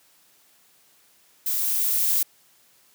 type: noise with level ramp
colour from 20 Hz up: violet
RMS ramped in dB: -25 to -21 dBFS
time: 1.46-2.23 s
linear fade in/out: 5 ms
effects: white hiss -59 dBFS RMS until 2.94 s + high-pass 100 Hz 12 dB/octave